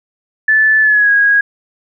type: tone with pitch glide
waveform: sine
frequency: 1745 to 1647.1 Hz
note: A6 to G#6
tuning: -15 to -15 cents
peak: -7 dBFS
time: 0.48-1.41 s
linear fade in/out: 5 ms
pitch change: -100 cents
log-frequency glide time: 0.81-1.11 s
effects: none